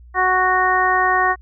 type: harmonic tone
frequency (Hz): 370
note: F#4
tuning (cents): 0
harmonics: 1 / 2 / 3 / 4 / 5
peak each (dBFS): -25 / -19 / -18 / -24 / -19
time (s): 0.14-1.36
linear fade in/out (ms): 50
effects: added 60 Hz sine -40 dBFS peak until 1.41 s